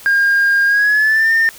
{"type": "tone with pitch glide", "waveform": "sine", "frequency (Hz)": [1613, 1810.5], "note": ["G6", "A6"], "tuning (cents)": [49, 49], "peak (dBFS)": -8, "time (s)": [0.06, 1.49], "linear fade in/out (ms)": 0, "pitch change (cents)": 200, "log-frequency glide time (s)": [0.66, 1.31], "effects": ["tanh soft clip ceiling -8 dBFS", "white hiss -38 dBFS RMS until 1.58 s"]}